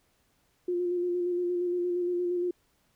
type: tone with vibrato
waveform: sine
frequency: 353.8 Hz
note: F4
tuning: 23 cents sharp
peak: -26 dBFS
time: 0.68-2.51 s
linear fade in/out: 5 ms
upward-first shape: square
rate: 8.6 Hz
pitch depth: 19 cents each way
effects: pink hiss -70 dBFS RMS until 2.95 s